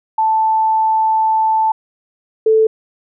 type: tone pair in turn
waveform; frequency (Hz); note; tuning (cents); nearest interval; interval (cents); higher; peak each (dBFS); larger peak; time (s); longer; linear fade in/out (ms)
sine; 880 / 440; A5 / A4; 0 / 0; octave; 1200; first; -11 / -8; second; 0.18-1.72 / 2.46-2.67; first; 5
effects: none